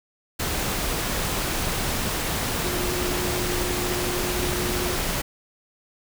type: tone in noise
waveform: sine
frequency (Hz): 358.5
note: F4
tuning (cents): +45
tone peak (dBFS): -29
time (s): 2.63-4.96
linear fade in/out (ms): 10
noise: pink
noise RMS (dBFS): -26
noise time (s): 0.39-5.22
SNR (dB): -6
effects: none